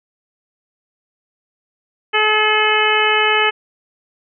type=harmonic tone; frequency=428.7 Hz; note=A4; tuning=45 cents flat; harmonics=1 / 2 / 3 / 4 / 5 / 6 / 7; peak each=-20 / -20 / -20 / -20 / -20 / -20 / -20 dBFS; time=2.13-3.51 s; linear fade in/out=20 ms; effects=none